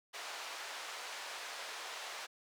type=band-pass noise; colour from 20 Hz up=pink; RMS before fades=-45 dBFS; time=0.13-2.27 s; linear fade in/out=20 ms; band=720 to 6200 Hz; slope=12 dB/octave; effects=high-pass 400 Hz 12 dB/octave